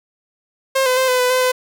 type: tone with pitch steps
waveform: sawtooth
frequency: 533 / 508 / 521 / 505 / 499.4 / 511 / 507 Hz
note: C5 / B4 / C5 / B4 / B4 / C5 / B4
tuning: +32 / +49 / -7 / +39 / +19 / -41 / +45 cents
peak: -10 dBFS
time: 0.75-1.52 s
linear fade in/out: 10 ms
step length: 110 ms
effects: none